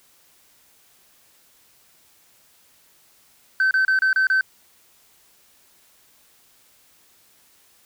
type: tone bursts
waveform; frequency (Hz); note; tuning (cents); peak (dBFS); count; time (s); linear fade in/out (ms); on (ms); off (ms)
sine; 1538; G6; -33; -13; 6; 3.6-4.41; 2; 110; 30
effects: tanh soft clip ceiling -14 dBFS + white hiss -57 dBFS RMS until 7.85 s